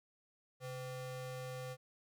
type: ring-modulated tone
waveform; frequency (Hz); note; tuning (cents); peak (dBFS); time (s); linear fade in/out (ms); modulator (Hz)
square; 320.8; E4; -47; -40; 0.6-1.77; 50; 188
effects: none